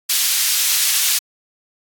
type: high-pass noise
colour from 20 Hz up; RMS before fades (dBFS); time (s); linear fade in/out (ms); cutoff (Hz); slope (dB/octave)
pink; -17; 0.09-1.19; 10; 3500; 12
effects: AAC 64 kbps